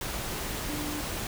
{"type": "tone in noise", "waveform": "sine", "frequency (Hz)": 297.3, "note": "D4", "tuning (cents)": 21, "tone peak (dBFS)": -34, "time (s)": [0.69, 1.01], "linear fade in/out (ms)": 2, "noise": "pink", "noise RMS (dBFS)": -34, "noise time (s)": [0.01, 1.27], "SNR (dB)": -3, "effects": []}